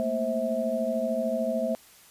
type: tone cluster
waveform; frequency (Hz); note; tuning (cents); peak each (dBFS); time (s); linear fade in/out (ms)
sine; 220.5 / 233.9 / 526 / 651; A3 / A#3 / C5 / E5; +4 / +6 / +9 / -22; -34 / -31 / -31 / -28; 0-1.75; 0
effects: white hiss -54 dBFS RMS until 2.1 s + resampled to 32000 Hz